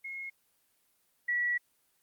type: tone pair in turn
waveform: sine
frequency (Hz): 2161 / 1938.3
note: C#7 / B6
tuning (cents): -45 / -33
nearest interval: major second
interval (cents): 188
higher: first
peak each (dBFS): -37 / -27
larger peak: second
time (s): 0.04-0.3 / 1.28-1.58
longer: second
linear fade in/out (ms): 10
effects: white hiss -72 dBFS RMS until 2.02 s + Opus 24 kbps